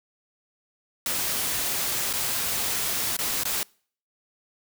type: noise with dropouts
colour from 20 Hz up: white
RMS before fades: -27 dBFS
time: 1.06-3.63 s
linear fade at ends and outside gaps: 1 ms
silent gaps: 2.129-2.136 / 3.167-3.189 / 3.435-3.453 s
effects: noise-tail reverb RT60 0.5 s tail -26 dB re dry